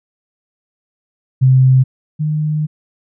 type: tone pair in turn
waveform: sine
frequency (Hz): 130.5 / 152.78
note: C3 / D#3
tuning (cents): -4 / -31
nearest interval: minor third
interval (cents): 273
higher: second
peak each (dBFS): -6 / -14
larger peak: first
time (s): 1.41-1.84 / 2.19-2.67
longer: second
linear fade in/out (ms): 20
effects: none